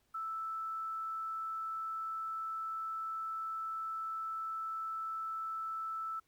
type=tone with quantisation; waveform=sine; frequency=1318.5 Hz; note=E6; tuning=in tune; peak=-36 dBFS; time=0.14-6.2 s; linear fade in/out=10 ms; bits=11; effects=pink hiss -75 dBFS RMS until 6.27 s + MP3 96 kbps